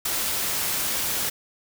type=noise with ADSR envelope; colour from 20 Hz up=white; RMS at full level=-23 dBFS; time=0.05-1.3 s; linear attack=7 ms; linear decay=6 ms; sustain=-3 dB; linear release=12 ms; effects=none